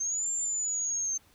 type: linear two-way sweep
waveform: sine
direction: up then down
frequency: 6272 to 7360 to 6272 Hz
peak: -28 dBFS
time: 0-1.18 s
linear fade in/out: 10 ms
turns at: 0.3 s
effects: pink hiss -62 dBFS RMS until 1.34 s